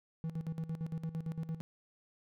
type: tone with tremolo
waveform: triangle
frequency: 161.9 Hz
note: E3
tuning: 31 cents flat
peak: -32 dBFS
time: 0.24-1.61 s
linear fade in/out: 0 ms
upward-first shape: square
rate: 8.8 Hz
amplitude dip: 75%
effects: none